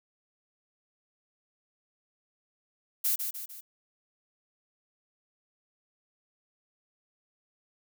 violet noise with echo, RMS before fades -27 dBFS, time 3.04-3.16 s, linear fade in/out 10 ms, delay 150 ms, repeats 3, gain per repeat -6 dB, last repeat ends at 3.61 s, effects none

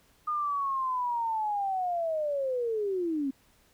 sine linear sweep, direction down, 1227 to 261.6 Hz, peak -27 dBFS, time 0.27-3.31 s, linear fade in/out 10 ms, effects pink hiss -64 dBFS RMS until 3.73 s

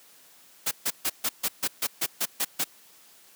white noise bursts, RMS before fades -26 dBFS, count 11, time 0.66-2.643 s, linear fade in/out 10 ms, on 53 ms, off 140 ms, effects white hiss -55 dBFS RMS until 3.35 s + high-pass 150 Hz 12 dB/octave

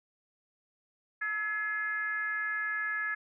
sine tone with frequency modulation, 1700 Hz, G#6, 40 cents sharp, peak -30 dBFS, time 1.21-3.15 s, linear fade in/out 10 ms, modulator 397 Hz, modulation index 0.67, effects none

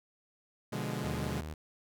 sawtooth chord, B diminished seventh, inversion none, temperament equal, 123.47 / 146.83 / 174.61 / 207.7 Hz, B2 / D3 / F3 / Ab3, 0 / 0 / 0 / 0 cents, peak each -35 / -35 / -38 / -35 dBFS, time 0.72-1.41 s, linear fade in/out 10 ms
sawtooth tone, 77.3 Hz, D#2, 11 cents flat, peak -35 dBFS, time 1.04-1.54 s, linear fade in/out 5 ms
effects none

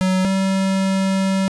square tone pair in turn, 186.7 / 192.17 Hz, F#3 / G3, +16 / -34 cents, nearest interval unison, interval 50 cents, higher second, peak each -16 / -17 dBFS, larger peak first, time 0.01-0.25 / 0.25-1.48 s, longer second, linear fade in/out 0 ms, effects resampled to 22050 Hz + 7-bit

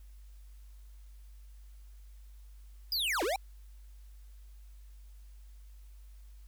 square linear two-way sweep, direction down then up, 5040 to 304.9 to 823 Hz, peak -30 dBFS, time 2.92-3.36 s, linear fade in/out 2 ms, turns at 3.23 s, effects added 50 Hz sine -49 dBFS peak until 6.47 s + white hiss -69 dBFS RMS until 6.47 s

